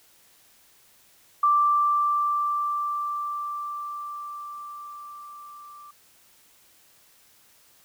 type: tone with level ramp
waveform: sine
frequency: 1174.7 Hz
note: D6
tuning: in tune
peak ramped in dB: -16 to -43 dBFS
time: 1.43-5.91 s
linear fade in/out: 5 ms
effects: white hiss -58 dBFS RMS until 7.84 s